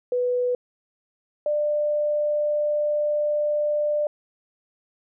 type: tone pair in turn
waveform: sine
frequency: 493.9 / 595 Hz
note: B4 / D5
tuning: 0 / +22 cents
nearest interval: minor third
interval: 322 cents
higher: second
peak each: -20 / -20 dBFS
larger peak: neither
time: 0.12-0.55 / 1.46-4.07 s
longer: second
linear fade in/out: 2 ms
effects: none